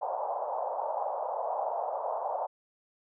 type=band-pass noise; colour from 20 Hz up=white; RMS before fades=-33 dBFS; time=0.01-2.47 s; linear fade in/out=20 ms; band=550 to 920 Hz; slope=48 dB/octave; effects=none